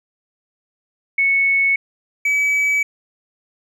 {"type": "tone pair in turn", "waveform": ["sine", "triangle"], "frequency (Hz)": [2209, 2286], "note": ["C#7", "D7"], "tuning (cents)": [-7, -47], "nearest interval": "minor second", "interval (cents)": 60, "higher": "second", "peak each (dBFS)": -13, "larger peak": "neither", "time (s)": [[1.18, 1.76], [2.25, 2.83]], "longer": "neither", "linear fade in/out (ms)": 5, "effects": []}